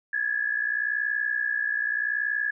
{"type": "tone pair together", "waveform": "sine", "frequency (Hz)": [1661.2, 1722], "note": ["G#6", "A6"], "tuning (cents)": [0, -38], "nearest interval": "minor second", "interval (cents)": 62, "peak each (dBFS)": -27, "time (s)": [0.13, 2.51], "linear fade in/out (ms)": 5, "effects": []}